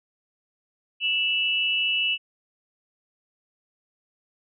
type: tone pair together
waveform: sine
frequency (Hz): 2653 / 2928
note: E7 / F#7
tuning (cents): +10 / -19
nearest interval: major second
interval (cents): 171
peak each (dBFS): -24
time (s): 1-2.18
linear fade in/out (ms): 50
effects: none